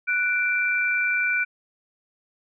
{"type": "tone pair together", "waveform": "sine", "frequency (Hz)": [1479.8, 2349], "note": ["F#6", "D7"], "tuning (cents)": [0, 0], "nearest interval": "minor sixth", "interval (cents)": 800, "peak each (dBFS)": [-23, -23], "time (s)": [0.07, 1.45], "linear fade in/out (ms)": 20, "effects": []}